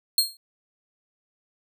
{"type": "tone with exponential decay", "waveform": "sawtooth", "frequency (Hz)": 4237, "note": "C8", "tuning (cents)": 21, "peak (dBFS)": -11, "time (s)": [0.18, 0.37], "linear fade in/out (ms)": 2, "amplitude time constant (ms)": 40, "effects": []}